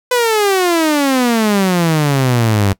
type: exponential sweep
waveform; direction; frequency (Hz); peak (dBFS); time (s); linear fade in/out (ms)
sawtooth; down; 504 to 95.6; -7; 0.11-2.73; 5
effects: noise-tail reverb RT60 0.1 s tail -20 dB re dry